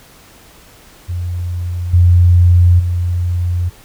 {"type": "tone with level steps", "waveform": "sine", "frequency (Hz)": 88.1, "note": "F2", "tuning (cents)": 16, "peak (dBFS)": [-17, -5, -13], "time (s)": [1.08, 3.7], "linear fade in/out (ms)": 20, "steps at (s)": [1.93, 2.79], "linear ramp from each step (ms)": 10, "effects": ["pink hiss -43 dBFS RMS until 3.84 s"]}